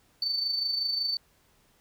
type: tone with amplitude modulation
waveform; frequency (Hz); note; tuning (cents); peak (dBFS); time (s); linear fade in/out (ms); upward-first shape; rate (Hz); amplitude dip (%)
sine; 4533; C#8; +38; -23; 0.22-1.17; 2; sine; 25.4; 55
effects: tanh soft clip ceiling -21 dBFS + pink hiss -65 dBFS RMS until 1.8 s